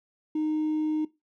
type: tone with hard clipping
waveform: triangle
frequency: 308.7 Hz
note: D#4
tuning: 14 cents flat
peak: -24 dBFS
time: 0.35-1.05 s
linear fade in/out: 5 ms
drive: 2 dB
effects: noise-tail reverb RT60 0.2 s tail -18 dB re dry